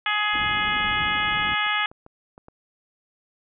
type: harmonic tone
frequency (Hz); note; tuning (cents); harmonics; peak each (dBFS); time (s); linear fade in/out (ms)
419.5; G#4; +17; 2 / 3 / 4 / 5 / 6 / 7 / 8; -30 / -27 / -27 / -27 / -31 / -30 / -32; 0.06-1.86; 2
type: low-pass noise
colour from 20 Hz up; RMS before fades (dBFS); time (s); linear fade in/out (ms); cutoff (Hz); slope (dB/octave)
white; -37; 0.33-1.55; 10; 250; 12
type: clicks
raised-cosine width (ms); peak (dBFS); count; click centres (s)
1; -31; 5; 1.665 / 1.915 / 2.064 / 2.379 / 2.484
effects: none